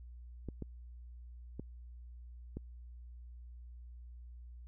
clicks, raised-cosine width 3 ms, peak -28 dBFS, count 4, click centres 0.487 / 0.623 / 1.596 / 2.57 s, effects added 60 Hz sine -48 dBFS peak until 4.67 s

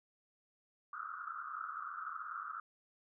pink band-pass noise, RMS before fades -44 dBFS, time 0.93-2.6 s, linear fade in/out 2 ms, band 1200 to 1400 Hz, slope 96 dB/octave, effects none

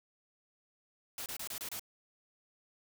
white noise bursts, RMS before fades -41 dBFS, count 6, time 1.18-1.795 s, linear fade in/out 2 ms, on 80 ms, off 27 ms, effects none

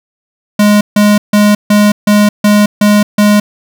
square tone bursts, 207.7 Hz, G#3, in tune, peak -5 dBFS, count 8, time 0.59-3.4 s, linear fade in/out 5 ms, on 220 ms, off 150 ms, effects none

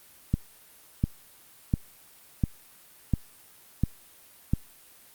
click train, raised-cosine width 5 ms, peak -10 dBFS, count 7, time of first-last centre 0.34-4.536 s, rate 1.43 Hz, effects white hiss -54 dBFS RMS until 5.14 s + Opus 32 kbps

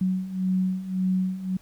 sine beating tone pair, 185 / 186.8 Hz, F#3 / F#3, 0 / +17 cents, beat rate 1.8 Hz, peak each -28 / -24 dBFS, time 0.01-1.57 s, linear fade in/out 5 ms, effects pink hiss -57 dBFS RMS until 1.61 s

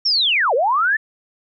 sine linear two-way sweep, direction down then up, 5588 to 439.2 to 1806 Hz, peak -14 dBFS, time 0.05-0.97 s, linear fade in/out 10 ms, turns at 0.54 s, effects none

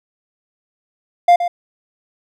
triangle tone with echo, 700 Hz, F5, 4 cents sharp, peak -4 dBFS, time 1.28-1.36 s, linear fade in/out 5 ms, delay 120 ms, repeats 1, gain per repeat -10 dB, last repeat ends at 1.48 s, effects none

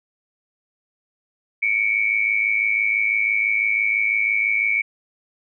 sine tone pair together, 2217 / 2323 Hz, C#7 / D7, 0 / -20 cents, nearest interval minor second, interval 80 cents, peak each -20 dBFS, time 1.62-4.82 s, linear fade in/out 10 ms, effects none

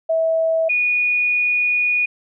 sine tone pair in turn, 650 / 2458 Hz, E5 / D#7, -24 / -22 cents, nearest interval octave + major seventh, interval 2302 cents, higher second, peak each -15 dBFS, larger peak neither, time 0.09-0.69 / 0.69-2.06 s, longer second, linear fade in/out 10 ms, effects none

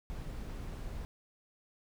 brown noise, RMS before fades -41 dBFS, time 0.1-1.05 s, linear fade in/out 0 ms, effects none

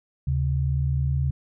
sine tone pair together, 75.79 / 135.2 Hz, D#2 / C#3, -45 / -43 cents, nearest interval minor seventh, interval 1002 cents, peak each -24 / -23 dBFS, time 0.27-1.31 s, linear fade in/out 5 ms, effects none

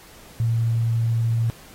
sine tone, 115.1 Hz, A#2, 22 cents flat, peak -18 dBFS, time 0.4-1.5 s, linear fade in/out 0 ms, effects pink hiss -47 dBFS RMS until 1.74 s + AAC 48 kbps

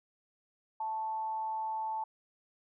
sine tone with amplitude modulation, 880 Hz, A5, in tune, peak -31 dBFS, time 0.8-2.04 s, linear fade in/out 5 ms, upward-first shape sine, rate 218 Hz, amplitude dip 35%, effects none

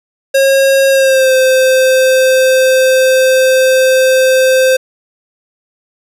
square tone with pitch glide, 542 to 520.2 Hz, C#5 to C5, -39 to -10 cents, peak -7 dBFS, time 0.34-4.77 s, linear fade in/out 10 ms, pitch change -71 cents, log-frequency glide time 0.9-1.34 s, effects resampled to 32000 Hz + 8-bit

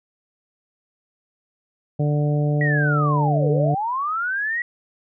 harmonic tone, 147.6 Hz, D3, 9 cents sharp, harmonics 1 / 2 / 3 / 4 / 5, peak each -18 / -28 / -29 / -29 / -35 dBFS, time 1.99-3.75 s, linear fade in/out 10 ms
sine linear two-way sweep, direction down then up, 1945 to 420.9 to 1945 Hz, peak -21 dBFS, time 2.61-4.62 s, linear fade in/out 2 ms, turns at 3.5 s
effects none

